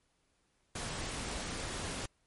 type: noise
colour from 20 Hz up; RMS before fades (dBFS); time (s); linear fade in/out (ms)
pink; -39; 0.75-2.06; 5
effects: pink hiss -75 dBFS RMS until 2.26 s + MP3 48 kbps